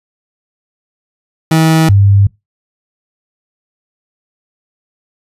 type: tone pair in turn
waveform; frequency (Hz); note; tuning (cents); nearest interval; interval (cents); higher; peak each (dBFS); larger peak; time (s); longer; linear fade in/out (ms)
30% pulse / sine; 160.3 / 99.68; E3 / G2; -48 / +29; minor sixth; 823; first; -4; neither; 1.51-1.89 / 1.89-2.27; neither; 5
effects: noise-tail reverb RT60 0.2 s tail -23 dB re dry + resampled to 32000 Hz